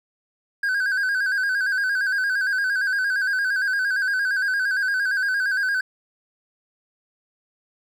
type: tone with vibrato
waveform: triangle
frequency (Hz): 1568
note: G6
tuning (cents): 0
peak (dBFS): -18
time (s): 0.63-5.81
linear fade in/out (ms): 5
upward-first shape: square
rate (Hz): 8.7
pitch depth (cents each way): 61
effects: none